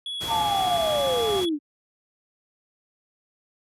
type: tone with vibrato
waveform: triangle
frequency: 3361 Hz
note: G#7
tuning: 20 cents sharp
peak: -28 dBFS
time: 0.06-1.49 s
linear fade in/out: 2 ms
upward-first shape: sine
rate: 4.4 Hz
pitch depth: 9 cents each way
type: noise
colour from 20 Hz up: pink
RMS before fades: -34 dBFS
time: 0.2-1.46 s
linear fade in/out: 20 ms
type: linear sweep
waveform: sine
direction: down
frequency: 929 to 279.9 Hz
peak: -22 dBFS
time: 0.27-1.59 s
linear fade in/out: 50 ms
type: chord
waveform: triangle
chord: D diminished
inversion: first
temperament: equal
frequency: 698.5 / 830.6 / 1174.7 Hz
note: F5 / Ab5 / D6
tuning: 0 / 0 / 0 cents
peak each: -30 / -31 / -33 dBFS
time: 0.3-1.41 s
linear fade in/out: 10 ms
effects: high-pass 60 Hz 12 dB/octave + resampled to 32000 Hz